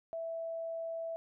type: tone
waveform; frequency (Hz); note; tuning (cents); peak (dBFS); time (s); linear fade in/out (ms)
sine; 659.3; E5; 0; -36; 0.13-1.16; 0
effects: none